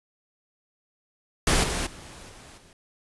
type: noise with level steps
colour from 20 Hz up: pink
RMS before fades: -21 / -28 / -44 / -47 / -54 dBFS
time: 1.47-2.73 s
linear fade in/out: 2 ms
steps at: 1.63 / 1.86 / 2.29 / 2.57 s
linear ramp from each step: 10 ms
effects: resampled to 24000 Hz